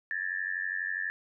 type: tone with amplitude modulation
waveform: sine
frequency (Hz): 1750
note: A6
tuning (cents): -10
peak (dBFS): -26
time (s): 0.11-1.1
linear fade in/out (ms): 0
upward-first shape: sine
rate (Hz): 92.2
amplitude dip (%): 100
effects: none